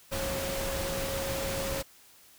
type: tone in noise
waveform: sine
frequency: 544 Hz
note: C#5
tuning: 33 cents flat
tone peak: -34 dBFS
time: 0.11-1.83 s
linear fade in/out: 20 ms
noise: pink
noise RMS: -34 dBFS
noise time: 0.11-1.83 s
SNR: -3 dB
effects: white hiss -57 dBFS RMS until 2.38 s